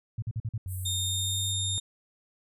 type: tone bursts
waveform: sine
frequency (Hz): 111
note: A2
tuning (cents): +16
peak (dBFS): -28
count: 5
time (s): 0.18-0.579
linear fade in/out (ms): 5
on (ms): 43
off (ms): 46
type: tone with pitch glide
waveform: sine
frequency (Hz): 93 to 99.67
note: F#2 to G2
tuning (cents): +9 to +29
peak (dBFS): -32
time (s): 0.66-1.78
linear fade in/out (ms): 0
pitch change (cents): +120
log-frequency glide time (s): 0.82-1.53
type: high-pass noise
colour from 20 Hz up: pink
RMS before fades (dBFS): -42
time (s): 0.67-1.55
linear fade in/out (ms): 50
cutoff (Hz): 8100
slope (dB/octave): 96
type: tone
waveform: 25% pulse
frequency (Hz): 3660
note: A#7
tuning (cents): -32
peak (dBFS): -25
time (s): 0.85-1.8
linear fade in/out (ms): 10
effects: resampled to 32000 Hz